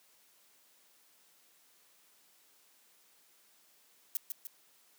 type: noise with echo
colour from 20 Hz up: violet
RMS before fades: -33 dBFS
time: 4.15-4.17 s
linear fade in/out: 0 ms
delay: 150 ms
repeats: 2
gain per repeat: -5 dB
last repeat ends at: 4.47 s
effects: white hiss -66 dBFS RMS until 4.98 s + high-pass 200 Hz 12 dB/octave